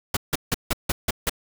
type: noise bursts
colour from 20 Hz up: pink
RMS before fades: -22 dBFS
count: 7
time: 0.14-1.296 s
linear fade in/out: 5 ms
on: 28 ms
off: 160 ms
effects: none